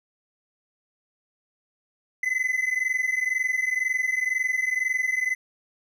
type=tone pair together; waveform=triangle; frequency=2015 / 2037 Hz; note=B6 / C7; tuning=+34 / -47 cents; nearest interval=unison; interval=19 cents; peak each=-24 / -24 dBFS; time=2.23-5.35 s; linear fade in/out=5 ms; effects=none